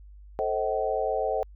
sine chord, A diminished seventh, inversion none, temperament just, 440 / 528 / 633.6 / 760.3 Hz, A4 / C5 / Eb5 / Gb5, 0 / +16 / +31 / +47 cents, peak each -30 dBFS, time 0.39-1.43 s, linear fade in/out 0 ms, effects added 50 Hz sine -45 dBFS peak until 1.55 s

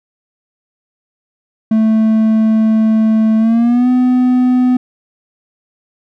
triangle tone with pitch glide, 220 to 251.3 Hz, A3 to B3, 0 to +30 cents, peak -6 dBFS, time 1.71-4.77 s, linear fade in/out 5 ms, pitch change +230 cents, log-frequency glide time 3.38-3.89 s, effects none

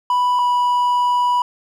triangle tone pair in turn, 987.8 / 980.4 Hz, B5 / B5, 0 / -13 cents, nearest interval unison, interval 13 cents, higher first, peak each -12 dBFS, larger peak neither, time 0.1-0.39 / 0.39-1.42 s, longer second, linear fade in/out 2 ms, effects none

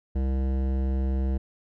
sine tone with hard clipping, 66 Hz, C2, 16 cents sharp, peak -25 dBFS, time 0.15-1.38 s, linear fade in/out 10 ms, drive 15 dB, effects none

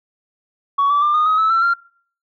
sine tone with pitch steps, 1122 / 1156.2 / 1191.5 / 1227.8 / 1265.2 / 1303.8 / 1343.6 / 1384.5 Hz, C#6 / D6 / D6 / D#6 / D#6 / E6 / E6 / F6, +21 / -27 / +25 / -23 / +29 / -19 / +33 / -15 cents, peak -11 dBFS, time 0.78-1.74 s, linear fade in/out 10 ms, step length 120 ms, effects noise-tail reverb RT60 0.5 s tail -23 dB re dry + tanh soft clip ceiling -10 dBFS

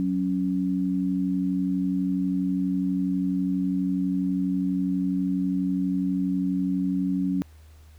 sine tone pair together, 185 / 277.2 Hz, F#3 / C#4, 0 / 0 cents, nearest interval perfect fifth, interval 700 cents, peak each -25 dBFS, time 0-7.42 s, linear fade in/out 0 ms, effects added 77 Hz sine -47 dBFS peak until 7.98 s + pink hiss -60 dBFS RMS until 7.98 s

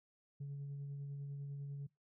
sine tone with tremolo, 141.1 Hz, C#3, 31 cents sharp, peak -39 dBFS, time 0.4-1.87 s, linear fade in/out 10 ms, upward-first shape sine, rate 10 Hz, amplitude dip 25%, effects noise-tail reverb RT60 0.2 s tail -24 dB re dry + tanh soft clip ceiling -40 dBFS

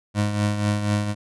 25% pulse tone with tremolo, 103.83 Hz, G#2, in tune, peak -14 dBFS, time 0.14-1.15 s, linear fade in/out 50 ms, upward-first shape triangle, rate 4.1 Hz, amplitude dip 60%, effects resampled to 24000 Hz

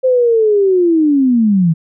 sine linear sweep, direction down, 523.3 to 155.9 Hz, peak -8 dBFS, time 0.03-1.74 s, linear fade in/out 20 ms, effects none

